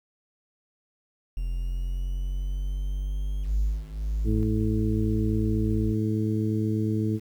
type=linear sweep; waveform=triangle; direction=up; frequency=42.74 to 53.4 Hz; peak=-24 dBFS; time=1.37-4.43 s; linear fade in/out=0 ms
type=tone; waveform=sine; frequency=52.8 Hz; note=G#1; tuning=29 cents sharp; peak=-27 dBFS; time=3.43-5.95 s; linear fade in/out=50 ms
type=harmonic tone; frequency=108.3 Hz; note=A2; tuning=27 cents flat; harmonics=1 / 2 / 3 / 4; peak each=-26 / -28 / -29 / -35 dBFS; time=4.24-7.2 s; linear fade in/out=50 ms
effects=9-bit